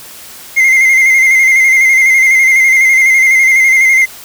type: tone with vibrato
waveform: triangle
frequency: 2100 Hz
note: C7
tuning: 6 cents sharp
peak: -3 dBFS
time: 0.56-4.06 s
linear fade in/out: 20 ms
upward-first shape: square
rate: 12 Hz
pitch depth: 33 cents each way
effects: white hiss -32 dBFS RMS until 4.24 s